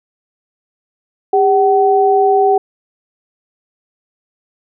sine tone pair together, 401.5 / 758 Hz, G4 / F#5, +41 / +42 cents, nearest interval major seventh, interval 1101 cents, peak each -11 dBFS, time 1.33-2.58 s, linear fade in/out 5 ms, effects none

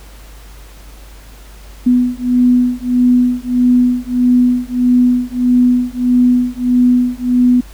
sine beating tone pair, 246.9 / 248.5 Hz, B3 / B3, 0 / +11 cents, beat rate 1.6 Hz, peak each -12 dBFS, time 1.86-7.61 s, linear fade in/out 10 ms, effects added 50 Hz sine -34 dBFS peak until 7.73 s + pink hiss -42 dBFS RMS until 7.73 s

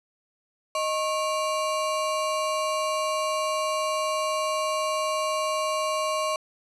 square ring-modulated tone, 856 Hz, A5, 48 cents flat, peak -22 dBFS, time 0.75-6.36 s, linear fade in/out 2 ms, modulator 234 Hz, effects resampled to 24000 Hz + 9-bit

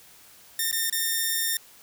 5% pulse tone with dropouts, 1817 Hz, A#6, 45 cents flat, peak -13 dBFS, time 0.59-1.57 s, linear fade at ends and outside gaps 2 ms, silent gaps 0.714-0.727 / 0.899-0.925 s, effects white hiss -52 dBFS RMS until 1.82 s

